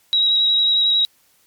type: tone with vibrato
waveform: sine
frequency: 3845 Hz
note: B7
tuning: 47 cents flat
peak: -13 dBFS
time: 0.13-1.05 s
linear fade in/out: 0 ms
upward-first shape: square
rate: 11 Hz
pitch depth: 13 cents each way
effects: white hiss -58 dBFS RMS until 1.46 s + MP3 96 kbps